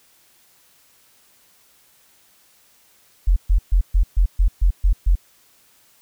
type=tone bursts; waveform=sine; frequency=43.69 Hz; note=F1; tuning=1 cent sharp; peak=-11 dBFS; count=9; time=3.27-5.156 s; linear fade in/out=10 ms; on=94 ms; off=130 ms; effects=white hiss -56 dBFS RMS until 6.01 s